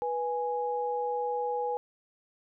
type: tone pair together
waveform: sine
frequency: 489.7 / 830.6 Hz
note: B4 / G#5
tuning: -15 / 0 cents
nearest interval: major sixth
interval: 915 cents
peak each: -31 / -31 dBFS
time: 0.02-1.77 s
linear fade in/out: 0 ms
effects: none